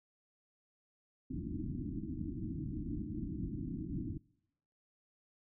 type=low-pass noise; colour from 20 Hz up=white; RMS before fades=-40 dBFS; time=1.3-4.18 s; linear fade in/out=10 ms; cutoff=330 Hz; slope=96 dB/octave; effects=noise-tail reverb RT60 0.9 s tail -26 dB re dry